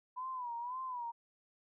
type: tone with vibrato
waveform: sine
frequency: 987.8 Hz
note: B5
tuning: in tune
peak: -38 dBFS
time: 0.16-1.12 s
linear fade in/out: 20 ms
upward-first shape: sine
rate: 1.9 Hz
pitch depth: 98 cents each way
effects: none